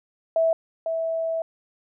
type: tone pair in turn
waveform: sine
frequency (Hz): 654 / 654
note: E5 / E5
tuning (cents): -14 / -14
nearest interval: unison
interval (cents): 0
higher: neither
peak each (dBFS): -17 / -23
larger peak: first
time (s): 0.36-0.53 / 0.86-1.42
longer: second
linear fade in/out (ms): 2
effects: none